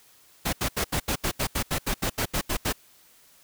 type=noise bursts; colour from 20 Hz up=pink; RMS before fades=-26 dBFS; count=15; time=0.45-2.728 s; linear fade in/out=10 ms; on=80 ms; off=77 ms; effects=white hiss -57 dBFS RMS until 3.43 s